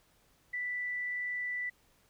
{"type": "tone with frequency modulation", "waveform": "sine", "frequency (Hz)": 1975.5, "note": "B6", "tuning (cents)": 0, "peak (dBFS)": -33, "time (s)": [0.53, 1.7], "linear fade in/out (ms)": 10, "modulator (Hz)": 21.7, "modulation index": 0.24, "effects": ["pink hiss -68 dBFS RMS until 2.09 s"]}